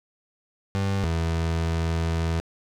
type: tone pair in turn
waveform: 30% pulse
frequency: 98 / 82.41 Hz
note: G2 / E2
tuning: 0 / 0 cents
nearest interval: minor third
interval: 300 cents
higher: first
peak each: -20 dBFS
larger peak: neither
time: 0.75-1.04 / 1.04-2.4 s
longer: second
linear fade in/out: 0 ms
effects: low-pass 7000 Hz 12 dB/octave + 8-bit